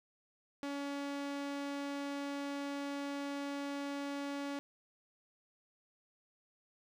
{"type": "tone with low-pass filter", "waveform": "sawtooth", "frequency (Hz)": 282.4, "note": "C#4", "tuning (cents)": 32, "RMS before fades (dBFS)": -40, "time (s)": [0.63, 4.59], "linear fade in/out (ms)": 0, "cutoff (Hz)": 7400, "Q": 0.54, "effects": ["12-bit"]}